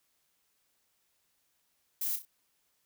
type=noise with echo; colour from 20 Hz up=violet; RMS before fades=-33 dBFS; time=2.01-2.16 s; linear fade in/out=5 ms; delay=31 ms; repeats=3; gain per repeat=-8 dB; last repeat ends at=2.253 s; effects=white hiss -75 dBFS RMS until 2.85 s